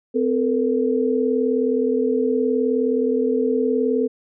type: tone cluster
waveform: sine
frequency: 256.5 / 440.1 / 479.3 Hz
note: C4 / A4 / A#4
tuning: -34 / 0 / +48 cents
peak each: -21 / -20 / -24 dBFS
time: 0.14-4.08 s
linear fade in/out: 20 ms
effects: none